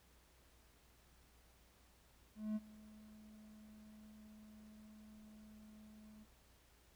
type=tone with ADSR envelope; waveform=triangle; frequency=214.4 Hz; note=A3; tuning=45 cents flat; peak=-34 dBFS; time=2.35-6.26 s; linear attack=210 ms; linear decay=32 ms; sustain=-21 dB; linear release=34 ms; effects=added 60 Hz sine -70 dBFS peak until 6.95 s + pink hiss -70 dBFS RMS until 6.95 s